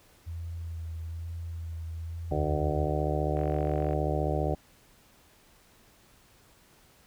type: tone with vibrato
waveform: sine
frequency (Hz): 82.9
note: E2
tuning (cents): +10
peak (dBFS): -34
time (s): 0.26-2.9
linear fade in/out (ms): 20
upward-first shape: sine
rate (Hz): 1.1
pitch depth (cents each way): 26
type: harmonic tone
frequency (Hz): 75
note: D2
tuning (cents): +37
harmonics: 1 / 2 / 4 / 5 / 6 / 7 / 8 / 9 / 10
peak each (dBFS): -31 / -32 / -36 / -35 / -36 / -39 / -34 / -40 / -36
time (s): 2.31-4.55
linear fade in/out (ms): 5
type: click train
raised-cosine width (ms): 0.5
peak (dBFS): -30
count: 27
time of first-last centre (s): 3.37-3.932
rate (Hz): 46.3
effects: pink hiss -60 dBFS RMS until 7.06 s